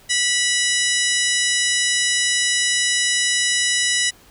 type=harmonic tone with a mistuned harmonic; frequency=980 Hz; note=B5; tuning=14 cents flat; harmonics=2 / 3 / 4 / 5 / 6 / 7 / 8 / 9 / 10; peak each=-22 / -24 / -25 / -26 / -27 / -27 / -28 / -29 / -29 dBFS; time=0.09-4.11 s; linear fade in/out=20 ms; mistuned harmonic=5; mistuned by=+73 cents; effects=pink hiss -50 dBFS RMS until 4.3 s